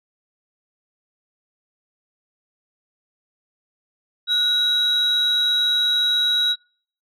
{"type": "tone pair together", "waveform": "sine", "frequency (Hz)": [1453, 3862], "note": ["F#6", "B7"], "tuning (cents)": [-32, -39], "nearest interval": "octave + perfect fourth", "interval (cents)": 1693, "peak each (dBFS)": [-26, -15], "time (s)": [4.27, 6.56], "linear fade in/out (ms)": 50, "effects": ["noise-tail reverb RT60 0.5 s tail -26 dB re dry", "tanh soft clip ceiling -13 dBFS"]}